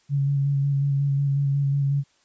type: tone with vibrato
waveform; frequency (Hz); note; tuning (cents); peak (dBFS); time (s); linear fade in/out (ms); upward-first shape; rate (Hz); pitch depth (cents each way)
sine; 140; C#3; +18; -19; 0.09-2.04; 50; square; 5.5; 17
effects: white hiss -63 dBFS RMS until 2.24 s + resampled to 16000 Hz